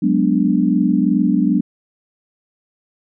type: chord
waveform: sine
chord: G# half-diminished seventh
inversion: third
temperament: equal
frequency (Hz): 185 / 207.7 / 246.9 / 293.7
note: F#3 / G#3 / B3 / D4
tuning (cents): 0 / 0 / 0 / 0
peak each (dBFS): -18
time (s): 0.02-1.61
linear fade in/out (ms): 10
effects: none